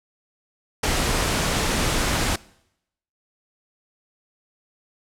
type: noise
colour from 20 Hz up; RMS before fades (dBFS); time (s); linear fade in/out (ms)
pink; -22; 0.83-2.36; 5
effects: noise-tail reverb RT60 0.8 s tail -22 dB re dry + low-pass 10000 Hz 12 dB/octave